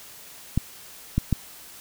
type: clicks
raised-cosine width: 5 ms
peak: -8 dBFS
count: 3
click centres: 0.576 / 1.18 / 1.327 s
effects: white hiss -45 dBFS RMS until 1.8 s